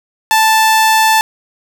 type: tone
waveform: sawtooth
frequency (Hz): 880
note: A5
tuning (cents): 0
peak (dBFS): -4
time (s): 0.31-1.21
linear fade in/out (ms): 0
effects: none